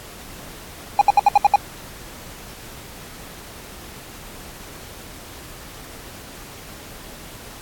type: tone bursts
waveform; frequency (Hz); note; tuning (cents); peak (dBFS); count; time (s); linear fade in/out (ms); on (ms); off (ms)
triangle; 816; G#5; -31; -6; 7; 0.99-1.559; 2; 23; 68
effects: pink hiss -39 dBFS RMS until 7.61 s + AAC 64 kbps